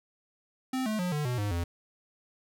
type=tone with pitch steps; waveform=square; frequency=259.6 / 215.8 / 179.37 / 149.1 / 123.94 / 103.02 / 85.64 Hz; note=C4 / A3 / F3 / D3 / B2 / G#2 / F2; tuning=-13 / -33 / +47 / +27 / +7 / -13 / -33 cents; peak=-29 dBFS; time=0.73-1.64 s; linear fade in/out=5 ms; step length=130 ms; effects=none